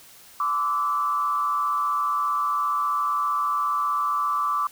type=tone with frequency modulation; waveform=sine; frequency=1163 Hz; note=D6; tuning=17 cents flat; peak=-21 dBFS; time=0.4-4.67 s; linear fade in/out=2 ms; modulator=137 Hz; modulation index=0.71; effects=white hiss -49 dBFS RMS until 4.71 s